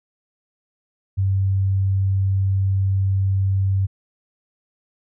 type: tone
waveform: sine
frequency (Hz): 96.7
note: G2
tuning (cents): -23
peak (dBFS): -16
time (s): 1.17-3.87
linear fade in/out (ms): 20
effects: none